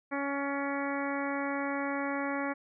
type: harmonic tone with a mistuned harmonic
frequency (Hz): 279.7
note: C#4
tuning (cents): +16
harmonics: 1 / 2 / 3 / 4 / 5 / 6 / 7 / 8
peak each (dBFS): -34 / -37 / -39 / -40 / -41 / -42 / -42 / -43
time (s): 0.11-2.54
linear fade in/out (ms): 20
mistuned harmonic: 6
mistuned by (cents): +20
effects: none